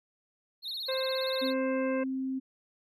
triangle tone with vibrato, 3987 Hz, B7, 16 cents sharp, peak -33 dBFS, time 0.62-1.54 s, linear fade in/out 50 ms, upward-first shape sine, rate 17 Hz, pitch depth 160 cents each way
harmonic tone, 525 Hz, C5, 6 cents sharp, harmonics 1 / 2 / 3 / 4 / 5, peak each -30 / -40 / -41 / -44 / -45 dBFS, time 0.88-2.04 s, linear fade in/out 10 ms
sine tone, 263.5 Hz, C4, 12 cents sharp, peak -30 dBFS, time 1.41-2.4 s, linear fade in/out 20 ms
effects none

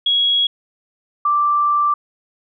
sine tone pair in turn, 3322 / 1174.5 Hz, G#7 / D6, 0 / 0 cents, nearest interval octave + tritone, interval 1800 cents, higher first, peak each -13 dBFS, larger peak neither, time 0.06-0.47 / 1.25-1.94 s, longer second, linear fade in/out 5 ms, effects none

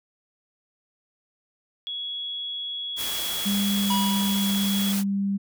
sine tone, 3351 Hz, G#7, 15 cents sharp, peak -29 dBFS, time 1.87-4.92 s, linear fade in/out 0 ms
white noise, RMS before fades -31 dBFS, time 2.96-5.04 s, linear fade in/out 50 ms
sine tone with pitch glide, 200.7 to 198.05 Hz, G3 to G3, +41 to +18 cents, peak -22 dBFS, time 3.45-5.38 s, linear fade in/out 20 ms, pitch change -23 cents, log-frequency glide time 3.72-5.08 s
square tone with exponential decay, 973 Hz, B5, 26 cents flat, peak -24 dBFS, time 3.9-5.05 s, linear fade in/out 5 ms, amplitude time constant 250 ms
effects none

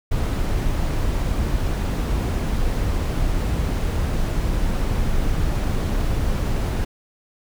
brown noise, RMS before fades -21 dBFS, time 0.11-6.85 s, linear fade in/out 10 ms, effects none

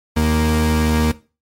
35% pulse tone pair together, 77.99 / 233.1 Hz, D#2 / A#3, +5 / 0 cents, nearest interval octave + perfect fifth, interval 1895 cents, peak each -15 dBFS, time 0.16-1.12 s, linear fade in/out 10 ms, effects noise-tail reverb RT60 0.3 s tail -17 dB re dry + MP3 64 kbps

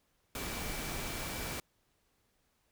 sine tone in noise, 2319 Hz, D7, 22 cents flat, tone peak -49 dBFS, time 0.35-1.6 s, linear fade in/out 2 ms, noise pink, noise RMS -39 dBFS, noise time 0.35-1.6 s, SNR -13 dB, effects pink hiss -75 dBFS RMS until 2.71 s

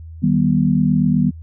sine chord, Eb augmented, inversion none, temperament just, 155.56 / 194.45 / 243.1 Hz, Eb3 / G3 / B3, 0 / -14 / -27 cents, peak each -17 dBFS, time 0.22-1.31 s, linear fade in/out 20 ms, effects added 81 Hz sine -32 dBFS peak until 1.42 s

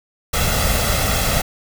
pink noise with comb filter, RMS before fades -18 dBFS, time 0.33-1.42 s, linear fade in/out 10 ms, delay 1.5 ms, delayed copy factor +0.65, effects none

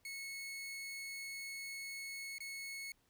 sawtooth tone with dropouts, 2194 Hz, C#7, 18 cents flat, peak -40 dBFS, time 0.05-2.92 s, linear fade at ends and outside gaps 2 ms, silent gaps 2.383-2.404 s, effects pink hiss -75 dBFS RMS until 3.09 s

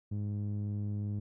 sawtooth tone with low-pass filter, 102.8 Hz, G#2, 17 cents flat, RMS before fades -35 dBFS, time 0.11-1.2 s, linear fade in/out 10 ms, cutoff 210 Hz, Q 0.99, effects none

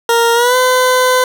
20% pulse tone with pitch glide, 465.7 to 507.8 Hz, A#4 to B4, -2 to +48 cents, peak -4 dBFS, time 0.09-1.24 s, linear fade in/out 2 ms, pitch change +150 cents, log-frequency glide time 0.34-0.56 s, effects none

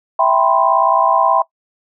sine chord, C major seventh, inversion first, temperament equal, 659.3 / 784 / 987.8 / 1046.5 Hz, E5 / G5 / B5 / C6, 0 / 0 / 0 / 0 cents, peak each -16 dBFS, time 0.19-1.42 s, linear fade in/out 5 ms, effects noise-tail reverb RT60 0.1 s tail -20 dB re dry

